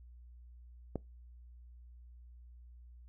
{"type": "click", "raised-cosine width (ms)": 2, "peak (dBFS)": -22, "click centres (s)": 0.957, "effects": ["noise-tail reverb RT60 0.2 s tail -23 dB re dry", "added 60 Hz sine -52 dBFS peak until 3.08 s"]}